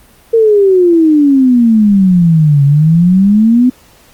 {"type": "exponential two-way sweep", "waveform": "sine", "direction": "down then up", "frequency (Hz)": [463.4, 138.59, 256.5], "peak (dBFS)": -4, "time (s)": [0.33, 3.7], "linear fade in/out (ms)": 10, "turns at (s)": 2.64, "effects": ["pink hiss -44 dBFS RMS until 4.13 s", "Opus 32 kbps"]}